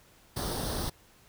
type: noise with comb filter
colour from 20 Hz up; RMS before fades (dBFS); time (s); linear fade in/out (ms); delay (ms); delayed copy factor
pink; -33; 0.36-0.9; 10; 0.21; +0.7
effects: pink hiss -60 dBFS RMS until 1.28 s